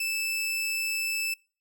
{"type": "tone", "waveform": "sawtooth", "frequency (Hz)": 2633, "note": "E7", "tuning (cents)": -3, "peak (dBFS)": -24, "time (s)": [0, 1.34], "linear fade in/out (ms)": 5, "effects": ["noise-tail reverb RT60 0.4 s tail -26 dB re dry"]}